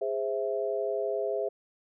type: chord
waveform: sine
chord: Ab augmented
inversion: none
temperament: equal with one note detuned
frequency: 412 / 523.3 / 659.3 Hz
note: Ab4 / C5 / E5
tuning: -14 / 0 / 0 cents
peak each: -31 / -33 / -32 dBFS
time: 0.01-1.49 s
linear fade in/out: 10 ms
effects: none